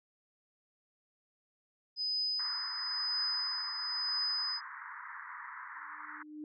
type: tone with tremolo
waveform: sine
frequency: 5010 Hz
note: D#8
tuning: 11 cents sharp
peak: -30 dBFS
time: 1.96-4.61 s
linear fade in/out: 50 ms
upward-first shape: triangle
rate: 0.99 Hz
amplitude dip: 55%
type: band-pass noise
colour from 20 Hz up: pink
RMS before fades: -46 dBFS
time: 2.39-6.23 s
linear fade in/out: 5 ms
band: 940 to 2000 Hz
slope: 96 dB/octave
type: tone with exponential growth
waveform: sine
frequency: 302.7 Hz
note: D#4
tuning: 48 cents flat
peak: -39 dBFS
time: 5.75-6.44 s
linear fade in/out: 1 ms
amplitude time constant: 150 ms
effects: none